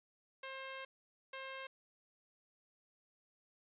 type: tone bursts at uneven times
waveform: 10% pulse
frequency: 532 Hz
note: C5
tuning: 29 cents sharp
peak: -36 dBFS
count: 2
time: 0.43-0.85 / 1.33-1.67 s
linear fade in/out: 5 ms
effects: resampled to 8000 Hz + 12-bit